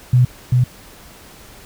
sine tone with echo, 124.8 Hz, B2, 19 cents sharp, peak -8 dBFS, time 0.13-0.25 s, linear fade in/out 5 ms, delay 390 ms, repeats 1, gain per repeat -2 dB, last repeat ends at 0.64 s, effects pink hiss -42 dBFS RMS until 1.65 s

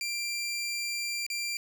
20% pulse tone with dropouts, 2370 Hz, D7, 15 cents sharp, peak -26 dBFS, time 0.01-1.57 s, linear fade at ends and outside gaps 1 ms, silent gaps 1.265-1.301 s, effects none

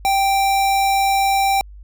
square tone, 784 Hz, G5, in tune, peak -15 dBFS, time 0.05-1.61 s, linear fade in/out 0 ms, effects added 50 Hz sine -36 dBFS peak until 1.83 s

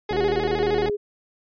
30% pulse tone with vibrato, 392 Hz, G4, in tune, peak -21 dBFS, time 0.09-0.89 s, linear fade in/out 5 ms, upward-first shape square, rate 13 Hz, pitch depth 120 cents each way
click train, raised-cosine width 2 ms, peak -18 dBFS, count 63, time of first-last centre 0.11-0.897 s, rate 78.8 Hz
sine tone with pitch glide, 402.8 to 412.9 Hz, G4 to G#4, +47 to -10 cents, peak -22 dBFS, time 0.15-0.97 s, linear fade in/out 20 ms, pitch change +43 cents, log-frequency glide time 0.36-0.74 s
effects resampled to 11025 Hz

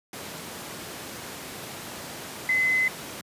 sine tone in noise, 2037 Hz, C7, 47 cents flat, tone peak -20 dBFS, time 2.49-2.88 s, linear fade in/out 2 ms, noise pink, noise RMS -37 dBFS, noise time 0.13-3.21 s, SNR +14 dB, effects high-pass 150 Hz 12 dB/octave + resampled to 32000 Hz

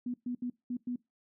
sine tone bursts at uneven times, 245.5 Hz, B3, 10 cents flat, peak -32 dBFS, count 5, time 0.06-0.14 / 0.26-0.35 / 0.42-0.5 / 0.7-0.77 / 0.87-0.96 s, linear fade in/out 5 ms, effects noise-tail reverb RT60 0.2 s tail -21 dB re dry

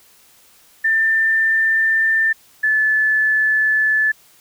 sine tone pair in turn, 1788 / 1736.1 Hz, A6 / A6, +27 / -24 cents, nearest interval minor second, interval 51 cents, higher first, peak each -13 dBFS, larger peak neither, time 0.84-2.33 / 2.63-4.12 s, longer neither, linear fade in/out 10 ms, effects white hiss -51 dBFS RMS until 4.4 s

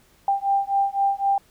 sine beating tone pair, 790 / 793.9 Hz, G5 / G5, +13 / +22 cents, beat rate 3.9 Hz, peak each -22 dBFS, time 0.28-1.38 s, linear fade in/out 2 ms, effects pink hiss -58 dBFS RMS until 1.5 s

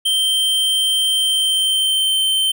square tone with pitch glide, 3133 to 3106 Hz, G7 to G7, -2 to -17 cents, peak -15 dBFS, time 0.05-2.52 s, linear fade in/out 10 ms, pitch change -15 cents, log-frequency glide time 1.04-2.2 s, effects none

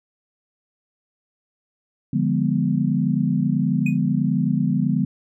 sine chord, D diminished seventh, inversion none, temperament equal with one note detuned, 146.83 / 174.61 / 205.3 / 246.9 Hz, D3 / F3 / Ab3 / Cb4, 0 / 0 / -20 / 0 cents, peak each -23 dBFS, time 2.13-5.05 s, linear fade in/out 5 ms
triangle tone with exponential decay, 2490 Hz, D#7, 1 cent sharp, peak -22 dBFS, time 3.86-3.98 s, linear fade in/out 5 ms, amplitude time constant 26 ms
effects none

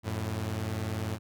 sawtooth tone pair together, 89.86 / 109.9 Hz, F2 / A2, +50 / -2 cents, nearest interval minor third, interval 348 cents, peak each -31 / -29 dBFS, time 0.03-1.19 s, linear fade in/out 50 ms, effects none

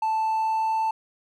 triangle tone with pitch glide, 880 to 885.1 Hz, A5 to A5, 0 to +10 cents, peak -19 dBFS, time 0.02-0.91 s, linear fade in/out 5 ms, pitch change +10 cents, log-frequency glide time 0.16-0.75 s, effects tanh soft clip ceiling -15 dBFS

